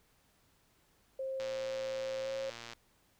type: tone with pitch glide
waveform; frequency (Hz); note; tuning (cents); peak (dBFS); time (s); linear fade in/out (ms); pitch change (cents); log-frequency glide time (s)
sine; 531 to 538.4; C5 to C5; +25 to +49; -35; 1.19-2.5; 5; +24; 2.23-2.28
type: click train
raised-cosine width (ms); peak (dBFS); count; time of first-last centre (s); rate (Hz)
0.2; -28; 157; 1.4-2.733; 117
effects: pink hiss -70 dBFS RMS until 3.19 s